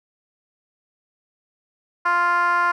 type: tone with band-pass filter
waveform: 10% pulse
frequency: 349.2 Hz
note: F4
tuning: in tune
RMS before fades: -19 dBFS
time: 2.05-2.72 s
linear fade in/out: 10 ms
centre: 1200 Hz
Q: 5.7
effects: none